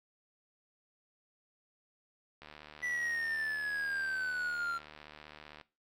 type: click train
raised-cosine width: 0.3 ms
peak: -33 dBFS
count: 242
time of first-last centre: 2.42-5.612 s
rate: 75.5 Hz
type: exponential sweep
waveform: triangle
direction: down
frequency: 1978 to 1368 Hz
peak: -31 dBFS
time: 2.82-4.79 s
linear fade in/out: 20 ms
effects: noise-tail reverb RT60 0.3 s tail -19 dB re dry